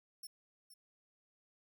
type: tone with echo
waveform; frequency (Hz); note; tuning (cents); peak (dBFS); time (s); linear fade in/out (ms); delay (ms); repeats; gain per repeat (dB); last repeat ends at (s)
10% pulse; 5410; E8; +44; -40; 0.23-0.27; 5; 470; 1; -11; 0.74
effects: none